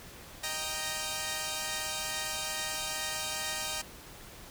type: chord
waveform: 5% pulse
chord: Eb major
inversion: none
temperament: equal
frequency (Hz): 622.3 / 784 / 932.3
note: Eb5 / G5 / Bb5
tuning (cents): 0 / 0 / 0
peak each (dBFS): -26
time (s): 0.43-3.82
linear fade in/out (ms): 10
effects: pink hiss -49 dBFS RMS until 4.5 s